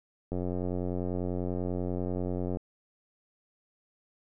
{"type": "click train", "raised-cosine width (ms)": 2, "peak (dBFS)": -20, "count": 204, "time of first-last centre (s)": [0.32, 2.571], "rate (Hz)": 90.2, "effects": []}